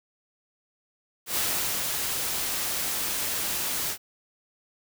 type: noise with ADSR envelope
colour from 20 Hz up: white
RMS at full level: -26 dBFS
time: 1.26-3.98 s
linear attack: 100 ms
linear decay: 430 ms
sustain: -3 dB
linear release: 78 ms
effects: none